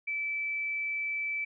sine tone, 2315 Hz, D7, 25 cents flat, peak -30 dBFS, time 0.07-1.45 s, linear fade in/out 10 ms, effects none

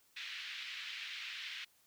white band-pass noise, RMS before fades -45 dBFS, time 0.16-1.65 s, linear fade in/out 10 ms, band 1800 to 3600 Hz, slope 24 dB/octave, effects white hiss -70 dBFS RMS until 1.86 s

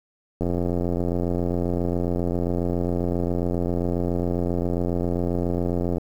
click train, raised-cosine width 2 ms, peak -12 dBFS, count 488, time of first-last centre 0.41-5.982 s, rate 87.4 Hz, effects 8-bit

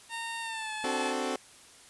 15% pulse tone with pitch glide, 919 to 862.4 Hz, A#5 to A5, -25 to -35 cents, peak -28 dBFS, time 0.09-1.14 s, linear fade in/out 50 ms, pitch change -110 cents, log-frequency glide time 0.41-0.73 s
20% pulse chord, D dominant seventh, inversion third, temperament equal, 261.6 / 293.7 / 370 / 440 Hz, C4 / D4 / F#4 / A4, 0 / 0 / 0 / 0 cents, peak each -29 / -34 / -31 / -30 dBFS, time 0.84-1.36 s, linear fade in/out 2 ms
effects white hiss -54 dBFS RMS until 1.89 s + resampled to 24000 Hz

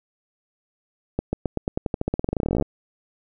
accelerating click train, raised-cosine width 2 ms, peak -9 dBFS, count 28, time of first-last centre 1.19-2.624 s, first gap 140 ms, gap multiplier 0.91, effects none

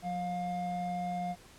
triangle tone pair together, 179.78 / 708 Hz, F#3 / F5, -50 / +23 cents, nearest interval 2 octaves, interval 2373 cents, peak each -35 / -32 dBFS, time 0.02-1.36 s, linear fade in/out 50 ms, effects pink hiss -56 dBFS RMS until 1.58 s + low-pass 11000 Hz 12 dB/octave

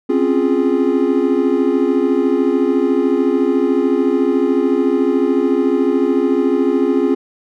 triangle chord, Db major seventh, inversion third, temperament equal with one note detuned, 261.6 / 275.4 / 349.2 / 415.3 Hz, C4 / Db4 / F4 / Ab4, 0 / -11 / 0 / 0 cents, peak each -16 dBFS, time 0.09-7.15 s, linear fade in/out 10 ms, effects none

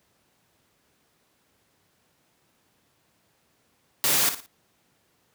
white noise with echo, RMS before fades -22 dBFS, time 4.04-4.29 s, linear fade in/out 0 ms, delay 57 ms, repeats 3, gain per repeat -10 dB, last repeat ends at 4.461 s, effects pink hiss -67 dBFS RMS until 5.34 s + high-pass 100 Hz 12 dB/octave

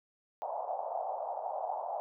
pink band-pass noise, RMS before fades -37 dBFS, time 0.42-2 s, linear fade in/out 0 ms, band 630 to 840 Hz, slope 48 dB/octave, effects none

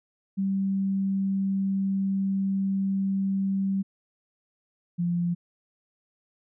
sine tone pair in turn, 194.3 / 173.75 Hz, G3 / F3, -15 / -9 cents, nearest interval major second, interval 194 cents, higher first, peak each -23 dBFS, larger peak neither, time 0.37-3.83 / 4.98-5.35 s, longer first, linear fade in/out 20 ms, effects none

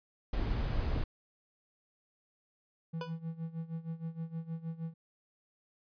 brown noise, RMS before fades -32 dBFS, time 0.33-1.04 s, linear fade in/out 5 ms
triangle tone with tremolo, 163.7 Hz, E3, 12 cents flat, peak -32 dBFS, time 2.93-4.94 s, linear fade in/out 10 ms, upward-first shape sine, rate 6.4 Hz, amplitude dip 85%
25% pulse tone with exponential decay, 493.9 Hz, B4, in tune, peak -31 dBFS, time 3.01-3.19 s, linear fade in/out 2 ms, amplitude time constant 39 ms
effects resampled to 11025 Hz

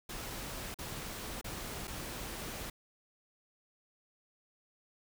pink noise with dropouts, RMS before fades -42 dBFS, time 0.09-2.7 s, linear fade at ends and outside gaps 5 ms, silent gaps 0.744-0.787 / 1.413-1.443 / 1.873-1.877 s, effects none

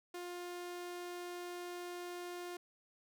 sawtooth tone, 353.3 Hz, F4, 20 cents sharp, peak -39 dBFS, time 0.14-2.57 s, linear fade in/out 5 ms, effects none

